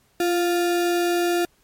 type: tone with sample-and-hold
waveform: sine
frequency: 346.6 Hz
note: F4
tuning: 13 cents flat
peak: -18 dBFS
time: 0.2-1.45 s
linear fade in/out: 2 ms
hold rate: 1050 Hz
effects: pink hiss -62 dBFS RMS until 1.63 s + MP3 64 kbps